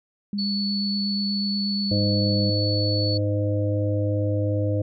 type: tone with vibrato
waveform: sine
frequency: 202 Hz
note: G#3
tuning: 48 cents flat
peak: -24 dBFS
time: 0.33-2.5 s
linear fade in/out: 2 ms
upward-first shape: sine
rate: 8.3 Hz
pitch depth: 14 cents each way
type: tone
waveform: sine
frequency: 4435 Hz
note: C#8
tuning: in tune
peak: -26 dBFS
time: 0.38-3.18 s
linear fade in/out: 10 ms
type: harmonic tone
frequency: 102.7 Hz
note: G#2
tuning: 19 cents flat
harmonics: 1 / 3 / 5 / 6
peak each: -22 / -28 / -28 / -33 dBFS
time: 1.91-4.82 s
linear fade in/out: 5 ms
effects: none